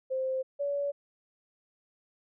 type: tone pair in turn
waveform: sine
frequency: 523.3 / 568.8 Hz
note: C5 / C#5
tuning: 0 / +45 cents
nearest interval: minor second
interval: 145 cents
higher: second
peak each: -28 dBFS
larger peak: neither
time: 0.1-0.43 / 0.59-0.92 s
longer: neither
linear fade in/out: 20 ms
effects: none